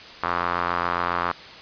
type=tone with band-pass filter; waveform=sawtooth; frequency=87.31 Hz; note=F2; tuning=in tune; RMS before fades=-25 dBFS; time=0.23-1.32 s; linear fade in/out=5 ms; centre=1200 Hz; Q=3; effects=white hiss -41 dBFS RMS until 1.61 s + resampled to 11025 Hz